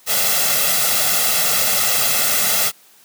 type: noise with comb filter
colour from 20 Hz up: white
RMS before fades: -17 dBFS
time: 0.06-2.72 s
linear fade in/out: 50 ms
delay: 1.5 ms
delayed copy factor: +0.75
effects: white hiss -50 dBFS RMS until 3.04 s + high-pass 150 Hz 12 dB/octave